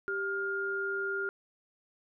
sine tone pair together, 392 / 1411.5 Hz, G4 / F6, 0 / +18 cents, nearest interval octave + minor seventh, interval 2218 cents, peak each -35 / -32 dBFS, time 0.08-1.29 s, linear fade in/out 0 ms, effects none

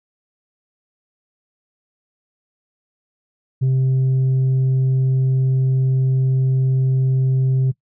sine tone, 131.2 Hz, C3, 5 cents sharp, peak -11 dBFS, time 3.61-7.72 s, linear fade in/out 20 ms, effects noise-tail reverb RT60 0.1 s tail -20 dB re dry + tanh soft clip ceiling -13 dBFS

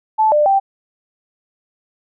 sine tone with pitch steps, 871 / 597 / 783 Hz, A5 / D5 / G5, -18 / +28 / -2 cents, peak -10 dBFS, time 0.18-0.6 s, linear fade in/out 20 ms, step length 140 ms, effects none

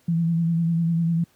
sine tone with vibrato, 166.8 Hz, E3, 21 cents sharp, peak -18 dBFS, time 0.08-1.24 s, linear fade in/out 5 ms, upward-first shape sine, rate 10 Hz, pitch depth 35 cents each way, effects pink hiss -61 dBFS RMS until 1.35 s + high-pass 100 Hz 12 dB/octave

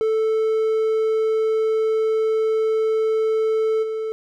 triangle tone with level steps, 440 Hz, A4, in tune, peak -15 / -21 dBFS, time 0.01-4.12 s, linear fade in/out 0 ms, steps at 3.82 s, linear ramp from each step 20 ms, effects none

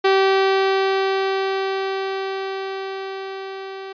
sawtooth tone with level ramp, 386.2 Hz, G4, 26 cents flat, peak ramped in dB -9 to -27 dBFS, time 0.04-3.93 s, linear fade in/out 10 ms, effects resampled to 11025 Hz

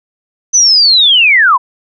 sine linear sweep, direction down, 6130 to 938 Hz, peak -4 dBFS, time 0.53-1.58 s, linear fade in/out 20 ms, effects none

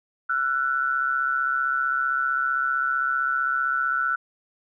sine tone pair together, 1344.5 / 1480 Hz, E6 / F#6, +34 / 0 cents, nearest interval major second, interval 166 cents, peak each -24 dBFS, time 0.29-4.16 s, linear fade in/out 10 ms, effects none

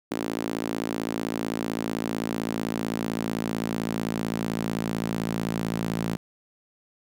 sawtooth tone with high-pass filter sweep, 55.7 Hz, A1, 22 cents sharp, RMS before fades -29 dBFS, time 0.11-6.17 s, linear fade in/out 5 ms, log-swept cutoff 280 to 180 Hz, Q 2.2, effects none

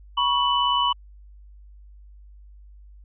sine tone cluster, 971 / 1109 / 2980 Hz, B5 / C#6 / F#7, -30 / 0 / +12 cents, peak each -23 dBFS, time 0.17-0.93 s, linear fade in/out 10 ms, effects added 50 Hz sine -44 dBFS peak until 3.04 s

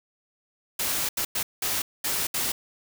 white noise bursts at uneven times, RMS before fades -27 dBFS, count 6, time 0.79-1.09 / 1.17-1.25 / 1.35-1.43 / 1.62-1.82 / 2.04-2.27 / 2.34-2.52 s, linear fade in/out 5 ms, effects none

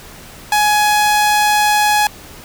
sawtooth tone, 839 Hz, G#5, 17 cents sharp, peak -7 dBFS, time 0.52-2.07 s, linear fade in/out 2 ms, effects pink hiss -37 dBFS RMS until 2.44 s

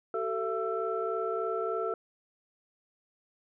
sine tone cluster, 382.4 / 445.7 / 674 / 1332 Hz, G4 / A4 / E5 / E6, -43 / +22 / +38 / +18 cents, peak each -35 / -32 / -36 / -35 dBFS, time 0.14-1.94 s, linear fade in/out 2 ms, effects tanh soft clip ceiling -18 dBFS

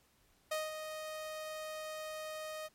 sawtooth tone with ADSR envelope, 622.3 Hz, D#5, in tune, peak -29 dBFS, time 0.51-2.69 s, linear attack 8 ms, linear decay 190 ms, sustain -8 dB, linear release 33 ms, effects pink hiss -70 dBFS RMS until 2.74 s + MP3 64 kbps

